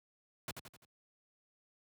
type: noise with echo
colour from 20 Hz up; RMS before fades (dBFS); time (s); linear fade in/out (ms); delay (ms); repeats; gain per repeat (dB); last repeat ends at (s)
pink; -40; 0.48-0.51; 2; 85; 4; -6; 0.85
effects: high-pass 80 Hz 12 dB/octave